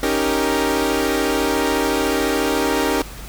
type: chord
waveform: sawtooth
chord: Eb dominant seventh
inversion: third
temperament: equal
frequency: 277.2 / 311.1 / 392 / 466.2 Hz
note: Db4 / Eb4 / G4 / Bb4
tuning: 0 / 0 / 0 / 0 cents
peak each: -19 dBFS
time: 0.03-3.02 s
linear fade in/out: 2 ms
effects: added 50 Hz sine -34 dBFS peak until 3.28 s + pink hiss -37 dBFS RMS until 3.28 s